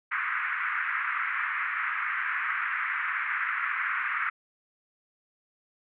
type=band-pass noise; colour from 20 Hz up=pink; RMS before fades=-30 dBFS; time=0.11-4.3 s; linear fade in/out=10 ms; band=1200 to 2200 Hz; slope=48 dB/octave; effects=none